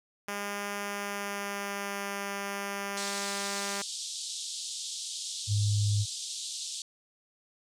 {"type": "tone with pitch glide", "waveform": "5% pulse", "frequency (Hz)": [202.8, 199.78], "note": ["G#3", "G3"], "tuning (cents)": [-41, 33], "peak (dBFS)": -22, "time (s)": [0.28, 3.82], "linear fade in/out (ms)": 5, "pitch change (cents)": -26, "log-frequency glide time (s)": [0.8, 2.07]}
{"type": "band-pass noise", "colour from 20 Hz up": "pink", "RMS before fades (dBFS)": -38, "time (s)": [2.97, 6.82], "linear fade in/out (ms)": 2, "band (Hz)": [3400, 9000], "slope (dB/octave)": 48}
{"type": "tone", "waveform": "sine", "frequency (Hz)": 103.83, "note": "G#2", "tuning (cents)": 0, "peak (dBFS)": -24, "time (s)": [5.47, 6.06], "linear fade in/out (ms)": 50}
{"effects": []}